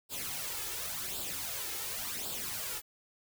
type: noise with flanger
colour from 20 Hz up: white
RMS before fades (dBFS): -38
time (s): 0.09-2.82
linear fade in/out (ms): 50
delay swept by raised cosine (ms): 0.24 to 2.34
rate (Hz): 0.91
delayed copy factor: +0.65
effects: none